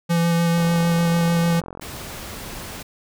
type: tone with vibrato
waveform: square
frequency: 169.2 Hz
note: E3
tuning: 45 cents sharp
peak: -17 dBFS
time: 0.09-1.61 s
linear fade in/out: 20 ms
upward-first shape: square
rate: 6.7 Hz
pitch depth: 10 cents each way
type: click train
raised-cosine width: 1 ms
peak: -19 dBFS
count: 55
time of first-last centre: 0.58-1.796 s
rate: 44.4 Hz
type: noise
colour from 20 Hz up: pink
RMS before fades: -34 dBFS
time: 1.81-2.83 s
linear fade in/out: 10 ms
effects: none